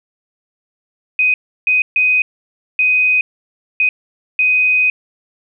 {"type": "tone bursts at uneven times", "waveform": "sine", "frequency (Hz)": 2504, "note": "D#7", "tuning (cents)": 10, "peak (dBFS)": -10, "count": 6, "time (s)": [[1.19, 1.34], [1.67, 1.82], [1.96, 2.22], [2.79, 3.21], [3.8, 3.89], [4.39, 4.9]], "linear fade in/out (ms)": 2, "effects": []}